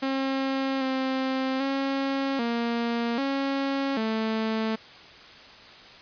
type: tone with pitch steps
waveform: sawtooth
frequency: 268.6 / 263.3 / 272.5 / 234.5 / 274.2 / 220.9 Hz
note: C4 / C4 / C#4 / A#3 / C#4 / A3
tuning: +46 / +11 / -29 / +11 / -19 / +7 cents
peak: -21 dBFS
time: 0.02-4.76 s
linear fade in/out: 10 ms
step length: 790 ms
effects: white hiss -47 dBFS RMS until 6.01 s + resampled to 11025 Hz